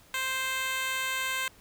10% pulse tone with high-pass filter, 523.3 Hz, C5, in tune, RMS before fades -31 dBFS, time 0.14-1.48 s, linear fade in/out 2 ms, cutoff 1200 Hz, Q 0.85, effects pink hiss -57 dBFS RMS until 1.6 s

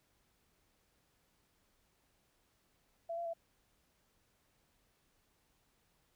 sine tone with pitch steps, 671 / 684 / 669 Hz, E5 / F5 / E5, +31 / -36 / +25 cents, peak -37 dBFS, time 3.09-3.336 s, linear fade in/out 10 ms, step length 82 ms, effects pink hiss -75 dBFS RMS until 6.15 s

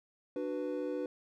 triangle chord, B minor, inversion first, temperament just, 296.3 / 370.4 / 493.9 Hz, D4 / F#4 / B4, +15 / +2 / 0 cents, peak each -36 / -38 / -35 dBFS, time 0.36-1.06 s, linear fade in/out 2 ms, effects none

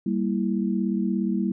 sine chord, E diminished, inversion first, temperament equal, 196 / 233.1 / 329.6 Hz, G3 / Bb3 / E4, 0 / 0 / 0 cents, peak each -24 / -27 / -29 dBFS, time 0.06-1.52 s, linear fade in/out 5 ms, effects none

